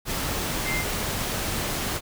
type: tone in noise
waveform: sine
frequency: 2093 Hz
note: C7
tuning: in tune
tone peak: -27 dBFS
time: 0.64-0.85 s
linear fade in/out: 50 ms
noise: pink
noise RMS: -28 dBFS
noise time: 0.05-2.01 s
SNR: -2 dB
effects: none